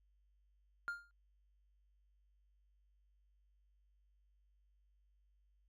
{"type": "tone with exponential decay", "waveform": "triangle", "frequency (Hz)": 1404, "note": "F6", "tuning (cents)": 9, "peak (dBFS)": -32, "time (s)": [0.88, 1.11], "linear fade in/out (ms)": 0, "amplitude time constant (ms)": 49, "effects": ["tanh soft clip ceiling -32 dBFS", "added 50 Hz sine -70 dBFS peak until 5.68 s"]}